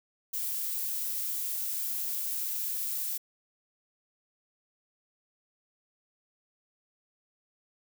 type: noise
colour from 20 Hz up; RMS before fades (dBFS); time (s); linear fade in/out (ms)
violet; -33; 0.33-3.18; 10
effects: none